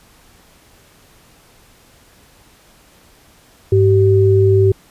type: tone pair together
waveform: sine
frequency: 101.9 / 384.7 Hz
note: G#2 / G4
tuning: -32 / -33 cents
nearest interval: octave + major seventh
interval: 2299 cents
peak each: -11 dBFS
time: 3.72-4.72 s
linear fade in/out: 5 ms
effects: pink hiss -49 dBFS RMS until 4.9 s + resampled to 32000 Hz